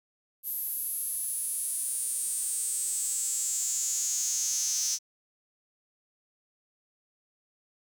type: tone with high-pass filter sweep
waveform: sawtooth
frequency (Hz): 256.9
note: C4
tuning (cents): -32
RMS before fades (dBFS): -31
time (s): 0.43-4.99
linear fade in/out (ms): 50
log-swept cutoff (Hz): 12000 to 5900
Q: 7.5
effects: none